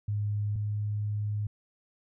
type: tone pair in turn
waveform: sine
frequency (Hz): 103.83 / 104.55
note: G#2 / G#2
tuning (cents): 0 / +12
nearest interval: unison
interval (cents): 12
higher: second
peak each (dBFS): -27 / -28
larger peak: first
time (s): 0.08-0.56 / 0.56-1.47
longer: second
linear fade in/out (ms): 5
effects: none